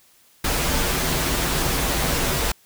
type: noise with comb filter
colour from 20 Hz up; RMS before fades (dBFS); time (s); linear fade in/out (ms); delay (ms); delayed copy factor
pink; -22; 0.44-2.52; 5; 9.6; -0.55
effects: white hiss -56 dBFS RMS until 2.65 s